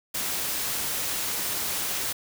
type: noise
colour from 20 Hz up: white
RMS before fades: -29 dBFS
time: 0.14-2.13 s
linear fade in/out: 10 ms
effects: none